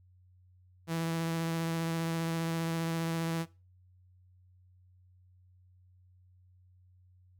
sawtooth tone with vibrato, 164.81 Hz, E3, in tune, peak -27 dBFS, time 0.87-3.46 s, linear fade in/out 50 ms, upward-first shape sine, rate 15 Hz, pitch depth 13 cents each way, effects noise-tail reverb RT60 0.3 s tail -20 dB re dry + added 91 Hz sine -59 dBFS peak until 7.39 s

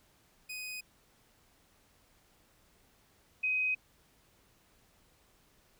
sawtooth / sine tone pair in turn, 2500 / 2517 Hz, D#7 / D#7, +8 / +19 cents, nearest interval unison, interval 11 cents, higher second, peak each -36 / -28 dBFS, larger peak second, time 0.49-0.81 / 3.43-3.75 s, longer neither, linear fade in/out 10 ms, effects pink hiss -67 dBFS RMS until 5.79 s

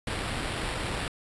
pink noise with sample-and-hold, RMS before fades -32 dBFS, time 0.07-1.08 s, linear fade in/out 2 ms, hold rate 6300 Hz, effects resampled to 24000 Hz

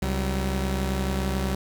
sawtooth tone pair together, 67.19 / 190.4 Hz, C2 / F#3, +47 / +50 cents, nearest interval octave + tritone, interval 1803 cents, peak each -22 / -24 dBFS, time 0.02-1.55 s, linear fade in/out 5 ms, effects 8-bit

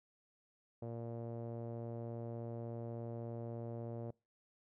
sawtooth tone with low-pass filter, 116.54 Hz, A#2, in tune, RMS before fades -44 dBFS, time 0.82-4.11 s, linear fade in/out 5 ms, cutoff 570 Hz, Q 2.6, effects noise-tail reverb RT60 0.3 s tail -26 dB re dry

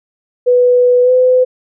sine tone with pitch glide, 493.9 to 506.9 Hz, B4 to B4, 0 to +45 cents, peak -6 dBFS, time 0.46-1.45 s, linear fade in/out 20 ms, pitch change +45 cents, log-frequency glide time 1.03-1.11 s, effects none

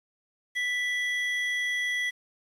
triangle tone pair together, 1975.5 / 3322 Hz, B6 / G#7, 0 / 0 cents, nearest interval major sixth, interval 900 cents, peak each -25 / -34 dBFS, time 0.55-2.11 s, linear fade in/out 20 ms, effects resampled to 32000 Hz + 9-bit

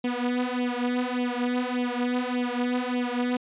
sawtooth tone with flanger, 246.9 Hz, B3, in tune, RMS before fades -27 dBFS, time 0.04-3.37 s, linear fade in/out 5 ms, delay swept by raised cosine 0.33 to 4.63 ms, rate 1.7 Hz, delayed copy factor +0.85, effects resampled to 8000 Hz

